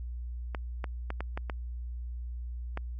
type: clicks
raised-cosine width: 0.5 ms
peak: -20 dBFS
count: 7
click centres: 0.548 / 0.842 / 1.104 / 1.206 / 1.375 / 1.498 / 2.774 s
effects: added 60 Hz sine -35 dBFS peak until 2.99 s